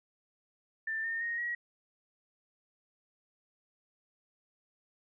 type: tone with pitch steps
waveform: sine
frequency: 1781 / 1822.6 / 1865.2 / 1908.8 Hz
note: A6 / A#6 / A#6 / A#6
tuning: +21 / -39 / +1 / +41 cents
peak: -32 dBFS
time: 0.87-1.55 s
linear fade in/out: 5 ms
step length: 170 ms
effects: none